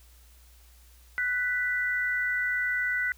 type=tone pair together; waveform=sine; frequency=1487.6 / 1975.5 Hz; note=F#6 / B6; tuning=+9 / 0 cents; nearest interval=perfect fourth; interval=491 cents; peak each=-28 dBFS; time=1.18-3.12 s; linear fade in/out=0 ms; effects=added 60 Hz sine -53 dBFS peak until 3.17 s + white hiss -60 dBFS RMS until 3.17 s